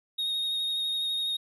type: tone with vibrato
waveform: triangle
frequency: 3729 Hz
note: A#7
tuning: in tune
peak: -26 dBFS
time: 0.18-1.37 s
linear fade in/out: 10 ms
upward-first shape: sine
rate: 12 Hz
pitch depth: 17 cents each way
effects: none